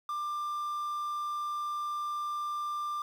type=tone with quantisation; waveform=triangle; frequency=1188 Hz; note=D6; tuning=20 cents sharp; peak=-30 dBFS; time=0.09-3.02 s; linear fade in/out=2 ms; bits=9; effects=none